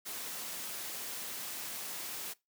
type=noise; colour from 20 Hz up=white; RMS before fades=-41 dBFS; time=0.05-2.34 s; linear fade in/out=20 ms; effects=noise-tail reverb RT60 0.2 s tail -21 dB re dry + high-pass 150 Hz 12 dB/octave

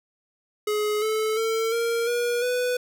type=tone with pitch steps; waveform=square; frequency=421.5 / 435.4 / 449.7 / 464.5 / 479.7 / 495.5 Hz; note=G#4 / A4 / A4 / A#4 / A#4 / B4; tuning=+26 / -18 / +38 / -6 / +50 / +6 cents; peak=-23 dBFS; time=0.67-2.77 s; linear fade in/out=5 ms; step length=350 ms; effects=none

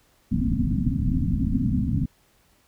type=low-pass noise; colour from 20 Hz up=white; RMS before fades=-23 dBFS; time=0.31-2.06 s; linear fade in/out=10 ms; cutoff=270 Hz; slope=96 dB/octave; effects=pink hiss -62 dBFS RMS until 2.67 s

